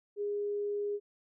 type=tone; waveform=sine; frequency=410.4 Hz; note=G#4; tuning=21 cents flat; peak=-31 dBFS; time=0.16-1 s; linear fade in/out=50 ms; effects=none